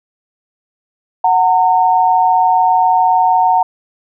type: tone pair together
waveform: sine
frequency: 740.7 / 914 Hz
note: F#5 / A#5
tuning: +2 / -34 cents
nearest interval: major third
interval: 364 cents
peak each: -11 dBFS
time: 1.24-3.63 s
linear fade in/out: 5 ms
effects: none